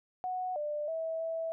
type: tone with pitch steps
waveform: sine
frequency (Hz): 737 / 595 / 649 / 654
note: F#5 / D5 / E5 / E5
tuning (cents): -7 / +22 / -27 / -14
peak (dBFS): -32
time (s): 0.24-1.52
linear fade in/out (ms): 0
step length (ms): 320
effects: none